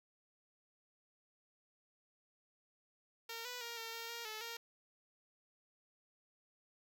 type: tone with pitch steps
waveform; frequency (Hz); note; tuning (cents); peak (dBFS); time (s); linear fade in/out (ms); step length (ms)
5% pulse; 459.7 / 492.8 / 468.4 / 455.4 / 460.6 / 467.6 / 433.2 / 464; A#4 / B4 / A#4 / A#4 / A#4 / A#4 / A4 / A#4; -24 / -4 / +8 / -40 / -21 / +5 / -27 / -8; -32; 3.29-4.57; 5; 160
effects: none